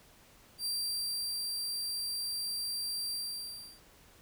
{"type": "tone with ADSR envelope", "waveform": "sawtooth", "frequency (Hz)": 4714, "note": "D8", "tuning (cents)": 6, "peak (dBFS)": -29, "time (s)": [0.58, 3.81], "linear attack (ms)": 75, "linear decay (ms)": 730, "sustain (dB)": -2, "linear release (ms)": 690, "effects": ["pink hiss -60 dBFS RMS until 4.21 s"]}